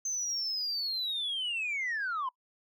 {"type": "linear sweep", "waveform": "sine", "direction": "down", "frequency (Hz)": [6272, 987.8], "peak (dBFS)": -29, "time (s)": [0.05, 2.29], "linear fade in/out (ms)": 5, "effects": ["noise-tail reverb RT60 0.1 s tail -22 dB re dry", "tanh soft clip ceiling -28 dBFS"]}